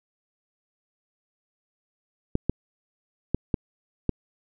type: clicks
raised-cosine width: 3 ms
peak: -9 dBFS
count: 5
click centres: 2.354 / 2.496 / 3.346 / 3.542 / 4.093 s
effects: none